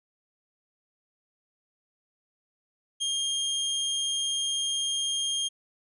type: tone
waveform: sawtooth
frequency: 3218 Hz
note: G7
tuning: 45 cents sharp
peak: -23 dBFS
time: 3-5.49 s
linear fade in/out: 20 ms
effects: resampled to 24000 Hz